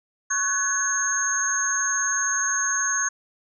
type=tone cluster; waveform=sine; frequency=1101 / 1499 / 1688 / 6460 Hz; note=C#6 / F#6 / G#6 / G#8; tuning=-12 / +22 / +28 / -49 cents; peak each=-30 / -28 / -30 / -23 dBFS; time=0.3-3.09 s; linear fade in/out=10 ms; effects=none